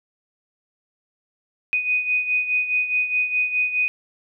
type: beating tone pair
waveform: sine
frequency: 2489 / 2493.8 Hz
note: D#7 / D#7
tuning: 0 / +3 cents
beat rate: 4.8 Hz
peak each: -20 / -26 dBFS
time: 1.73-3.88 s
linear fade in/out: 0 ms
effects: none